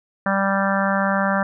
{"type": "harmonic tone", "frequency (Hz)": 195.9, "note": "G3", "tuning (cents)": -1, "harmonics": [1, 3, 4, 5, 6, 7, 8, 9], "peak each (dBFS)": [-22, -24, -27, -28, -27, -27, -26, -29], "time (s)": [0.26, 1.43], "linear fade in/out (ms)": 2, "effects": []}